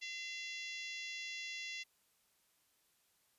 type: harmonic tone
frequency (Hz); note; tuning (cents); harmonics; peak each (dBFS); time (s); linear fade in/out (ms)
683; F5; -39; 3 / 4 / 5 / 6 / 7 / 8 / 9 / 10; -46 / -47 / -50 / -54 / -54 / -57 / -56 / -60; 0.01-1.84; 20
effects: white hiss -75 dBFS RMS until 3.38 s + resampled to 32000 Hz